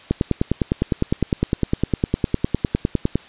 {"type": "click train", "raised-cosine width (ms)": 3, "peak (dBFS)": -4, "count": 31, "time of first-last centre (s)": [0.11, 3.156], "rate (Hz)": 9.85, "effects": ["white hiss -44 dBFS RMS until 3.28 s", "resampled to 8000 Hz"]}